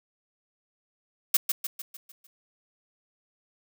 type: noise with echo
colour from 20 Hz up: blue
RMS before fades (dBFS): -19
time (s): 1.34-1.37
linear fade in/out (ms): 5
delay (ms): 150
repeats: 6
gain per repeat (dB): -6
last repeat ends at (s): 2.27
effects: none